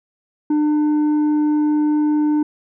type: tone with tanh clipping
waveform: sine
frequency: 300.4 Hz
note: D4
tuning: 39 cents sharp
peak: -15 dBFS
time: 0.5-2.43 s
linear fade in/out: 5 ms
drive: 5 dB
effects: none